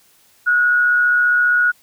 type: tone with amplitude modulation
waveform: sine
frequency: 1454 Hz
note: F#6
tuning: 31 cents flat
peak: -10 dBFS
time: 0.46-1.72 s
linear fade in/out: 20 ms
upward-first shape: sine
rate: 135 Hz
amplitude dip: 35%
effects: white hiss -54 dBFS RMS until 1.82 s